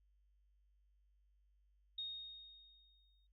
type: tone with exponential decay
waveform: sine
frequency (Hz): 3720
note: A#7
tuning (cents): -4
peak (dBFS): -40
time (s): 1.98-3.27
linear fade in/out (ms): 5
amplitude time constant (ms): 280
effects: added 50 Hz sine -70 dBFS peak until 3.32 s